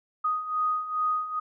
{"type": "beating tone pair", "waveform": "sine", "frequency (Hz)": [1244, 1246.4], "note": ["D#6", "D#6"], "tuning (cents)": [-1, 3], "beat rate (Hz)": 2.4, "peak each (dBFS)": [-31, -26], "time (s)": [0.24, 1.4], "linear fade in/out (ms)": 10, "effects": []}